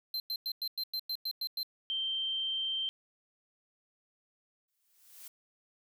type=tone bursts; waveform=square; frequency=4115 Hz; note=C8; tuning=30 cents flat; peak=-33 dBFS; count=10; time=0.14-1.631 s; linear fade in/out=2 ms; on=60 ms; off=99 ms
type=tone; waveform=sine; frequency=3136 Hz; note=G7; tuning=in tune; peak=-31 dBFS; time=1.9-2.89 s; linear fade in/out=0 ms
type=noise with exponential growth; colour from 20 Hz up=blue; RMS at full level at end=-46 dBFS; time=4.68-5.28 s; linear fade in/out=5 ms; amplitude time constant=130 ms
effects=none